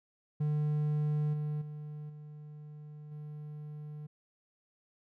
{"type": "tone with level steps", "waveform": "triangle", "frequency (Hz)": 150, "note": "D3", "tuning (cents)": 37, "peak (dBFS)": [-26, -30, -38, -43, -39], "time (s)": [0.4, 4.07], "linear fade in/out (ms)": 10, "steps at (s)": [1.33, 1.61, 2.09, 3.11], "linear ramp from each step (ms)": 10, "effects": []}